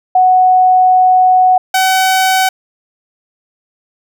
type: tone pair in turn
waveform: sine / sawtooth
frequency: 740 / 756 Hz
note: F#5 / F#5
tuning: 0 / +37 cents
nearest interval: unison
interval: 37 cents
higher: second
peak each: -5 dBFS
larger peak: neither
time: 0.15-1.58 / 1.74-2.49 s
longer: first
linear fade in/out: 5 ms
effects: none